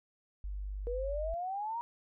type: tone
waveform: sine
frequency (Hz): 49.41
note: G1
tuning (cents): +14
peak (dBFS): -36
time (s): 0.44-1.34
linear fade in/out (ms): 0
type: exponential sweep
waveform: sine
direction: up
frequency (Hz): 471.6 to 960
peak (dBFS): -34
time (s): 0.87-1.81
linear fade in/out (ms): 0
effects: none